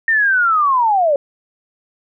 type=linear sweep; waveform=sine; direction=down; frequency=1840 to 544 Hz; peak=-11 dBFS; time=0.08-1.16 s; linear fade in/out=2 ms; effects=none